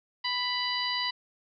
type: harmonic tone with a mistuned harmonic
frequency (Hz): 991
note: B5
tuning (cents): +6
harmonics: 1 / 2 / 3 / 4 / 5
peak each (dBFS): -34 / -34 / -34 / -34 / -34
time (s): 0.24-1.11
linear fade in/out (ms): 10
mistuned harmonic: 5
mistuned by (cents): -63
effects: none